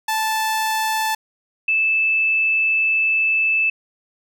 sawtooth / sine tone pair in turn, 877 / 2628 Hz, A5 / E7, -6 / -6 cents, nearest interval octave + perfect fifth, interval 1900 cents, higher second, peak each -15 dBFS, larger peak neither, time 0.08-1.15 / 1.68-3.7 s, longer second, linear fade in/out 5 ms, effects none

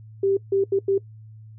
sine tone bursts at uneven times, 392 Hz, G4, in tune, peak -17 dBFS, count 4, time 0.23-0.37 / 0.52-0.64 / 0.72-0.79 / 0.88-0.98 s, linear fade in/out 5 ms, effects noise-tail reverb RT60 0.1 s tail -20 dB re dry + added 109 Hz sine -41 dBFS peak until 1.58 s

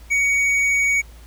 sine tone with hard clipping, 2244 Hz, C#7, 21 cents sharp, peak -17 dBFS, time 0.1-1.02 s, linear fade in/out 20 ms, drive 6 dB, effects added 57 Hz sine -40 dBFS peak until 1.26 s + pink hiss -50 dBFS RMS until 1.26 s

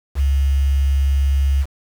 sine tone with quantisation, 69 Hz, C#2, 7 cents flat, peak -13 dBFS, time 0.15-1.66 s, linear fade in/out 50 ms, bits 6, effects none

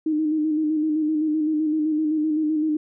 sine tone with vibrato, 308.6 Hz, D#4, 14 cents flat, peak -19 dBFS, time 0.06-2.77 s, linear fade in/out 5 ms, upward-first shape square, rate 7.8 Hz, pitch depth 34 cents each way, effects none

